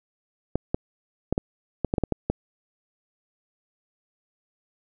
clicks, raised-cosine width 2 ms, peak -9 dBFS, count 10, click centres 0.556 / 0.745 / 1.326 / 1.379 / 1.847 / 1.939 / 1.982 / 2.037 / 2.123 / 2.3 s, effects none

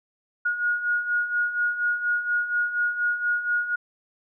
sine beating tone pair, 1439 / 1443.2 Hz, F#6 / F#6, -49 / -44 cents, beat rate 4.2 Hz, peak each -29 / -23 dBFS, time 0.45-3.76 s, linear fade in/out 10 ms, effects none

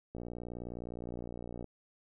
click train, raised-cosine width 2 ms, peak -29 dBFS, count 90, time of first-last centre 0.15-1.643 s, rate 59.6 Hz, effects none

